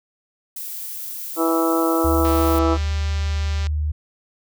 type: noise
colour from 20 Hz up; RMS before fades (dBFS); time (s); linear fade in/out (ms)
violet; -31; 0.56-2.59; 5
type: harmonic tone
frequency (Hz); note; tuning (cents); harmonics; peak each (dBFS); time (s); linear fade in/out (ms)
164.3; E3; -5; 2 / 3 / 4 / 5 / 6 / 7 / 8; -19 / -24 / -26 / -29 / -30 / -30 / -25; 1.36-2.78; 50
type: tone with pitch glide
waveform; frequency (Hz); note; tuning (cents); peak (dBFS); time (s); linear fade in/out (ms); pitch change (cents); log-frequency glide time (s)
sine; 74.7 to 75.48; D2 to D2; +30 to +48; -19; 2.04-3.92; 10; +18; 2.68-2.87
type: click train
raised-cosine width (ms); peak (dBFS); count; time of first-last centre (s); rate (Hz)
0.2; -17; 282; 2.25-3.669; 198
effects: none